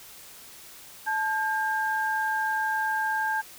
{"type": "tone pair together", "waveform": "sine", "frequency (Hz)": [871.6, 1604], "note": ["A5", "G6"], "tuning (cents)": [-17, 39], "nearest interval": "major seventh", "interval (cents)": 1056, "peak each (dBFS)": -27, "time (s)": [1.06, 3.42], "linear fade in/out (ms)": 20, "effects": ["white hiss -47 dBFS RMS until 3.58 s"]}